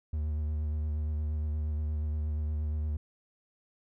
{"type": "tone with vibrato", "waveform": "triangle", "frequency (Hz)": 76, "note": "D#2", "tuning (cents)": -40, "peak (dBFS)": -27, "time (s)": [0.13, 2.97], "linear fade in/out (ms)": 5, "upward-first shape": "triangle", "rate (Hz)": 8.5, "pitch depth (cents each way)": 35, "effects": []}